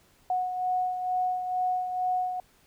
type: beating tone pair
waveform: sine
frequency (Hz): 733 / 735.2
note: F#5 / F#5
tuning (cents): -16 / -11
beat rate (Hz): 2.2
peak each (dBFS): -26 / -35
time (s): 0.3-2.4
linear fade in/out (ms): 2
effects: pink hiss -62 dBFS RMS until 2.66 s

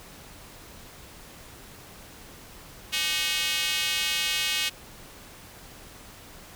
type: tone with high-pass filter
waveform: square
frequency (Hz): 169.7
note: F3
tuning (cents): -49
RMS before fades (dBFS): -27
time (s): 2.92-4.7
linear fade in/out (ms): 20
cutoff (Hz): 2800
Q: 2.1
effects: pink hiss -47 dBFS RMS until 6.55 s

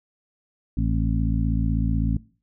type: harmonic tone with a mistuned harmonic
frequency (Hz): 56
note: A1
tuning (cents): +31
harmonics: 1 / 2 / 3 / 4 / 5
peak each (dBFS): -23 / -26 / -28 / -29 / -30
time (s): 0.77-2.17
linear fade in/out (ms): 5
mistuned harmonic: 5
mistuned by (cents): -56
effects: noise-tail reverb RT60 0.4 s tail -21 dB re dry

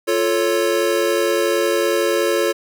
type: chord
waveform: square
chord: F augmented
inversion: none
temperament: equal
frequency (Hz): 349.2 / 440 / 554.4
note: F4 / A4 / C#5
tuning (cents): 0 / 0 / 0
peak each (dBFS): -21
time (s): 0.07-2.53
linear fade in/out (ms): 20
effects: none

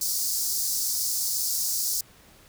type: high-pass noise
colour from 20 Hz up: pink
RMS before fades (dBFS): -27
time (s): 0.01-2.01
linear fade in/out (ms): 5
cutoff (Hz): 4700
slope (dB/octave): 48
effects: pink hiss -54 dBFS RMS until 2.48 s

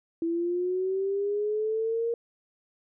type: linear sweep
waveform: sine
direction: up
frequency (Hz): 329.6 to 469.2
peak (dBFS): -25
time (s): 0.22-2.14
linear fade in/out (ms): 2
effects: none

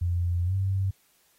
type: tone with pitch glide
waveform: sine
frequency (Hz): 87.31 to 96.32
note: F2 to G2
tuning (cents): 0 to -30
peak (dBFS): -23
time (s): 0.01-0.91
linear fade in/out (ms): 10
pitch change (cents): +170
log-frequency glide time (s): 0.44-0.54
effects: white hiss -65 dBFS RMS until 1.38 s + AAC 48 kbps

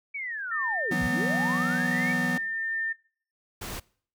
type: linear two-way sweep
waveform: sine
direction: down then up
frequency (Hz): 2304 to 41.2 to 2304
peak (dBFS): -31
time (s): 0.14-2.13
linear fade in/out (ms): 10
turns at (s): 1.04
type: tone with tremolo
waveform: sine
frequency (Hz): 1803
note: A6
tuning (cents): +42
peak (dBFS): -27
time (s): 0.51-2.93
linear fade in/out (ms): 10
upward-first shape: triangle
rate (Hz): 1.4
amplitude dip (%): 25
type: chord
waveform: square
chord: E suspended second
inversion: none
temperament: equal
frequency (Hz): 164.81 / 185 / 246.9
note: E3 / F#3 / B3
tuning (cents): 0 / 0 / 0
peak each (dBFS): -34 / -32 / -30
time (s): 0.91-2.38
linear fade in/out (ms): 5
type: noise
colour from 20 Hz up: pink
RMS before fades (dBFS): -36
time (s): 3.61-3.8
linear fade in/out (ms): 10
effects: noise-tail reverb RT60 0.5 s tail -23 dB re dry

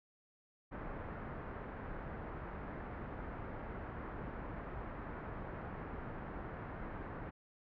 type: low-pass noise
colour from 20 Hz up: pink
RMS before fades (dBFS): -45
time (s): 0.71-7.31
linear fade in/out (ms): 20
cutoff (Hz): 1700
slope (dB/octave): 24
effects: none

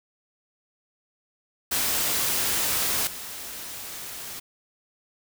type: noise with level steps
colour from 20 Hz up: white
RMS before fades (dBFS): -25 / -37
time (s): 1.71-4.4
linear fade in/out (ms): 10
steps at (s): 3.07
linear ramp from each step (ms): 2
effects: none

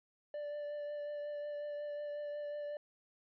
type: tone with vibrato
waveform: triangle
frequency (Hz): 587.3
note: D5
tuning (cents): 0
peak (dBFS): -37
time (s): 0.34-2.77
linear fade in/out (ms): 2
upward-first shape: triangle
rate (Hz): 5.5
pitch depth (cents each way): 16
effects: resampled to 11025 Hz

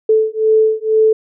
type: beating tone pair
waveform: sine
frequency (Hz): 436.6 / 438.7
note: A4 / A4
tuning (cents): -13 / -5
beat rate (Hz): 2.1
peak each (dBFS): -13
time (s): 0.09-1.13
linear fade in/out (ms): 5
effects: none

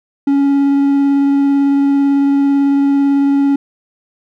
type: tone with vibrato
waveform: triangle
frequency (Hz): 279.3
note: C#4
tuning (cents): +13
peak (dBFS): -7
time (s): 0.27-3.56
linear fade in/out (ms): 5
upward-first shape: triangle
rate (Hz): 18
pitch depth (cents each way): 11
effects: none

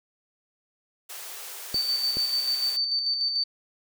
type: high-pass noise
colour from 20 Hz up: white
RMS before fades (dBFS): -39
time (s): 1.09-2.77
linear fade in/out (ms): 10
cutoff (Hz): 370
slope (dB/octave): 96
type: tone with tremolo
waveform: sine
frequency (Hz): 4566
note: D8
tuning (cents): -50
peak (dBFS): -22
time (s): 1.74-3.44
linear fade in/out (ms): 5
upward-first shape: square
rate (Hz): 6.8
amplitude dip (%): 40
type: clicks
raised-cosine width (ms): 2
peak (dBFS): -22 / -22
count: 2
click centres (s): 1.744 / 2.17
effects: none

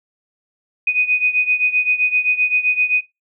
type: beating tone pair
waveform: sine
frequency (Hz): 2489 / 2496.7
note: D#7 / D#7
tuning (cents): 0 / +5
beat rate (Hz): 7.7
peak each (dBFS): -16 / -20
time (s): 0.87-3.01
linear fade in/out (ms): 5
effects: noise-tail reverb RT60 0.2 s tail -18 dB re dry

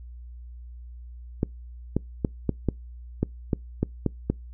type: clicks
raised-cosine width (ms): 3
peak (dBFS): -9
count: 10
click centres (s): 1.431 / 1.966 / 2.248 / 2.493 / 2.687 / 3.23 / 3.532 / 3.83 / 4.063 / 4.3
effects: noise-tail reverb RT60 0.2 s tail -26 dB re dry + added 60 Hz sine -39 dBFS peak until 4.53 s

